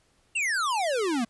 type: exponential sweep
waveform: square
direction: down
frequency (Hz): 2843 to 220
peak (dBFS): -25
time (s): 0.35-1.25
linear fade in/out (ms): 10
effects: pink hiss -66 dBFS RMS until 1.29 s + resampled to 24000 Hz